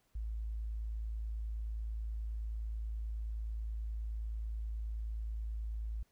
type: tone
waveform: sine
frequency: 54.7 Hz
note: A1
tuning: 9 cents flat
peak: -36 dBFS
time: 0.15-6.03 s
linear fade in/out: 5 ms
effects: pink hiss -75 dBFS RMS until 6.11 s